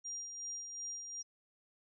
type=tone with tremolo; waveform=sine; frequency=5700 Hz; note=F8; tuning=34 cents sharp; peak=-39 dBFS; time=0.04-1.23 s; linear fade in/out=20 ms; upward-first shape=sine; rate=2.7 Hz; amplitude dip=45%; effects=none